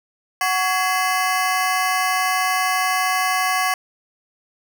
25% pulse ring-modulated tone, 932.3 Hz, A#5, in tune, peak -11 dBFS, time 0.41-3.74 s, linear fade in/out 2 ms, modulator 190 Hz, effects none

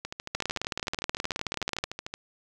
two click trains, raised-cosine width 0.2 ms, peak -17 / -11 dBFS, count 29 / 29, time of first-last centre 0.05-2.14 / 0.35-1.839 s, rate 13.4 / 18.8 Hz, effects none

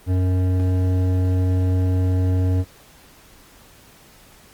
sine tone with hard clipping, 92.1 Hz, F#2, 7 cents flat, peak -18 dBFS, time 0.06-2.65 s, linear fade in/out 50 ms, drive 12 dB, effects pink hiss -49 dBFS RMS until 4.53 s + Opus 32 kbps

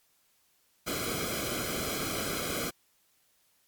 pink noise with comb filter, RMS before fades -33 dBFS, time 0.86-2.71 s, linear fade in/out 20 ms, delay 1.1 ms, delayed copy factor -0.85, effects white hiss -69 dBFS RMS until 3.67 s + MP3 96 kbps

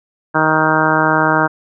harmonic tone, 156.8 Hz, D#3, 14 cents sharp, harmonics 1 / 2 / 3 / 4 / 5 / 6 / 7 / 8 / 9 / 10, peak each -22 / -19 / -23 / -20 / -21 / -18 / -22 / -21 / -19 / -19 dBFS, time 0.34-1.48 s, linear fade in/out 20 ms, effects none

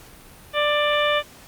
harmonic tone, 591 Hz, D5, 11 cents sharp, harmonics 1 / 2 / 3 / 4 / 5 / 6, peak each -21 / -24 / -26 / -27 / -28 / -29 dBFS, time 0.53-1.23 s, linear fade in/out 50 ms, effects pink hiss -46 dBFS RMS until 1.47 s + Opus 48 kbps

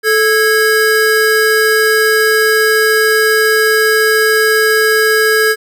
square tone pair together, 436.4 / 1647.6 Hz, A4 / G#6, -14 / -14 cents, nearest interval octave + major seventh, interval 2300 cents, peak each -12 dBFS, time 0.03-5.56 s, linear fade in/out 50 ms, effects none

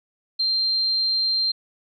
sine tone, 4164 Hz, C8, 9 cents flat, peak -19 dBFS, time 0.39-1.52 s, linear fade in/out 10 ms, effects none

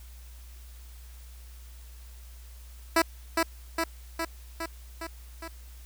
10% pulse tone with echo, 329.6 Hz, E4, in tune, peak -11 dBFS, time 2.96-3.02 s, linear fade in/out 5 ms, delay 410 ms, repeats 6, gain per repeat -3 dB, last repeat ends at 5.48 s, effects added 60 Hz sine -44 dBFS peak until 5.85 s + white hiss -56 dBFS RMS until 5.85 s

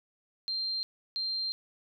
sine tone bursts at uneven times, 4169 Hz, C8, 7 cents flat, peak -30 dBFS, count 2, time 0.48-0.83 / 1.16-1.52 s, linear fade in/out 0 ms, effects none

